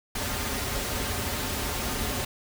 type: noise with comb filter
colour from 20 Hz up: pink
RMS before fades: -30 dBFS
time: 0.15-2.25 s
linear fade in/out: 5 ms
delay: 6.1 ms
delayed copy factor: -0.6
effects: none